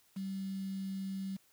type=tone with quantisation; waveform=sine; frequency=192.9 Hz; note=G3; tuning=28 cents flat; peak=-36 dBFS; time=0.16-1.37 s; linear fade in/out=10 ms; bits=9; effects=white hiss -68 dBFS RMS until 1.52 s